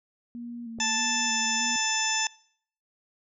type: tone with vibrato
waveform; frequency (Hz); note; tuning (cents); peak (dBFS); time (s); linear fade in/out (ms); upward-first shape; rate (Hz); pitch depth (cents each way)
sine; 233.1; A#3; 0; -35; 0.35-1.76; 0; square; 1.6; 34
type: click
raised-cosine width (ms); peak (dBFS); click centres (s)
2; -29; 0.787
type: harmonic tone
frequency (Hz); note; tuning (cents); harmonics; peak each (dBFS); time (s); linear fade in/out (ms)
880; A5; 0; 1 / 2 / 3 / 4 / 6 / 7 / 8; -32 / -32 / -32 / -32 / -32 / -32 / -32; 0.8-2.27; 2
effects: noise-tail reverb RT60 0.6 s tail -23 dB re dry